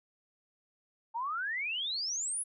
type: exponential sweep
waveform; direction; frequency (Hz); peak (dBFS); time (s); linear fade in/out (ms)
sine; up; 883 to 10800; -32; 1.14-2.44; 20
effects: none